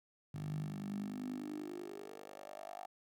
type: tone with high-pass filter sweep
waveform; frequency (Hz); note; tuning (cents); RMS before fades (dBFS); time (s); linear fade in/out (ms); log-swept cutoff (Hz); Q
10% pulse; 50.2; G1; +42; -44; 0.34-2.86; 5; 130 to 750; 7.6
effects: none